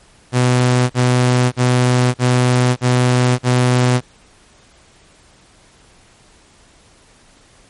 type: tone bursts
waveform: sawtooth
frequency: 124.8 Hz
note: B2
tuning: 19 cents sharp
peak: -7 dBFS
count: 6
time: 0.32-4.01 s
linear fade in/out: 50 ms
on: 580 ms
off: 42 ms
effects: pink hiss -49 dBFS RMS until 7.69 s + MP3 48 kbps